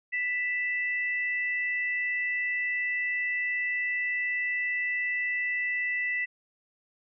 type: tone pair together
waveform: sine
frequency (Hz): 1979.3 / 2642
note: B6 / E7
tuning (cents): +3 / +3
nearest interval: perfect fourth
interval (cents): 500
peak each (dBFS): -27 / -36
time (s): 0.12-6.26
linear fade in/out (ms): 20
effects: none